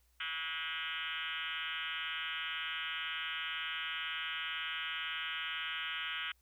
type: tone with frequency modulation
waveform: sine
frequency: 2264 Hz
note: C#7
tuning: 36 cents sharp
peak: -36 dBFS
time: 0.2-6.32 s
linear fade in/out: 5 ms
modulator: 162 Hz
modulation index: 6.1
effects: added 60 Hz sine -69 dBFS peak until 6.41 s + white hiss -75 dBFS RMS until 6.41 s